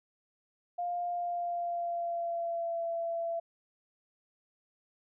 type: tone with pitch glide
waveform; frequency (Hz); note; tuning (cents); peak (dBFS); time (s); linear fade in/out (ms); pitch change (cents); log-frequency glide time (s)
sine; 703 to 672.4; F5 to E5; +11 to +34; -31; 0.78-3.4; 10; -77; 1.08-2.84
effects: none